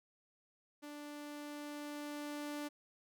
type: tone with level ramp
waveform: sawtooth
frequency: 293.7 Hz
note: D4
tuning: in tune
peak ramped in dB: -43 to -36 dBFS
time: 0.82-2.69 s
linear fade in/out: 20 ms
effects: none